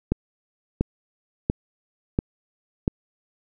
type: click train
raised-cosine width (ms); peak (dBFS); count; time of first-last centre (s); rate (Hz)
3; -7; 5; 0.12-2.879; 1.45
effects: none